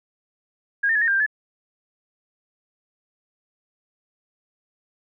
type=tone with pitch steps; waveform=sine; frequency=1632 / 1811 / 1698 / 1836 / 1596 / 1581 / 1721 Hz; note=G#6 / A6 / G#6 / A#6 / G6 / G6 / A6; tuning=-31 / +49 / +38 / -27 / +31 / +14 / -39 cents; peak=-17 dBFS; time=0.83-1.264 s; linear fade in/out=10 ms; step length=62 ms; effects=none